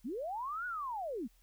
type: linear two-way sweep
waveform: sine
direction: up then down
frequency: 193.2 to 1486 to 193.2 Hz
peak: -36 dBFS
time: 0.04-1.28 s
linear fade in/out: 20 ms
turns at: 0.66 s
effects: added 41 Hz sine -64 dBFS peak until 1.42 s + white hiss -71 dBFS RMS until 1.42 s